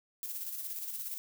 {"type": "noise with tremolo", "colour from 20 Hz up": "violet", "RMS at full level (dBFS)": -38, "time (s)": [0.23, 1.18], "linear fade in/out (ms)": 0, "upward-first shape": "square", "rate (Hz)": 17, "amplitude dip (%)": 40, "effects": []}